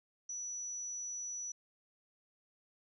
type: tone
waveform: sine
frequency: 5910 Hz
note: F#8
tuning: 3 cents flat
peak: -39 dBFS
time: 0.29-1.52 s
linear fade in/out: 5 ms
effects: none